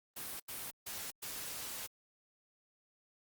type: noise bursts at uneven times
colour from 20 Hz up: white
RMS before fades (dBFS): -43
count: 4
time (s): 0.16-0.4 / 0.48-0.71 / 0.86-1.11 / 1.22-1.87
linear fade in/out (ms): 10
effects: Opus 32 kbps